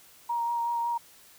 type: tone with vibrato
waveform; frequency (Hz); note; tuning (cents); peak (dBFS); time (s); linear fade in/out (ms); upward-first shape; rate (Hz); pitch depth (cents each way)
sine; 940; A#5; +14; -26; 0.29-0.98; 10; sine; 5.4; 14
effects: white hiss -55 dBFS RMS until 1.38 s